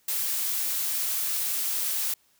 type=noise; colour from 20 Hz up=blue; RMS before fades=-28 dBFS; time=0.08-2.14 s; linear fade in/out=5 ms; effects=white hiss -65 dBFS RMS until 2.39 s